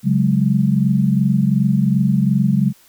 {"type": "chord", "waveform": "sine", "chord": "C# suspended fourth", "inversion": "none", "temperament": "equal", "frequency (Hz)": [138.59, 185, 207.7], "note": ["C#3", "F#3", "G#3"], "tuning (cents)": [0, 0, 0], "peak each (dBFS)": -17, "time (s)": [0.03, 2.73], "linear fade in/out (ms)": 50, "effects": ["white hiss -51 dBFS RMS until 2.88 s"]}